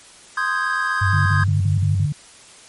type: chord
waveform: triangle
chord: Ab major seventh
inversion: first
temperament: equal with one note detuned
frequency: 1046.5 / 1244.5 / 1568 / 1655.5 Hz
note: C6 / Eb6 / G6 / Ab6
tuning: 0 / 0 / 0 / -6 cents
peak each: -24 / -23 / -23 / -21 dBFS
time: 0.37-1.44 s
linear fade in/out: 5 ms
type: tone with vibrato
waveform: sine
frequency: 98 Hz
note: G2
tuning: in tune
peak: -16 dBFS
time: 1.01-2.06 s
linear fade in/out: 10 ms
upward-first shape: sine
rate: 11 Hz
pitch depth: 66 cents each way
type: tone bursts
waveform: sine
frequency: 146.83 Hz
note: D3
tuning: in tune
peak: -19 dBFS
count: 6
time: 1.13-2.125 s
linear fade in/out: 5 ms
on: 130 ms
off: 43 ms
effects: white hiss -45 dBFS RMS until 2.68 s + MP3 48 kbps